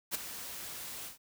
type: noise with ADSR envelope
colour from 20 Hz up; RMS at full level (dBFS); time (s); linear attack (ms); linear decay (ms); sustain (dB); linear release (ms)
white; -31; 0.11-1.18; 37; 11; -12; 130
effects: none